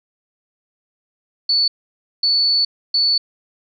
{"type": "tone bursts at uneven times", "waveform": "sine", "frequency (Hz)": 4460, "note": "C#8", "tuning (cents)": 10, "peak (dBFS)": -13, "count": 3, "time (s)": [[1.49, 1.68], [2.23, 2.65], [2.94, 3.18]], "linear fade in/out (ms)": 5, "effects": []}